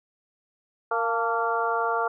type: harmonic tone with a mistuned harmonic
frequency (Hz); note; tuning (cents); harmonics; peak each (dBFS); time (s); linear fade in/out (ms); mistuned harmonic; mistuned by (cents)
231; A#3; -16; 2 / 3 / 4 / 5 / 6; -29 / -29 / -29 / -29 / -29; 0.91-2.08; 5; 4; -55
effects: none